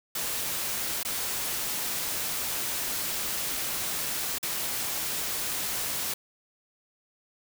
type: noise with dropouts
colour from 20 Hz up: white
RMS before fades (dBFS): -31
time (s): 0.15-6.14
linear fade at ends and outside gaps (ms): 5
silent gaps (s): 1.032-1.049 / 4.385-4.428
effects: none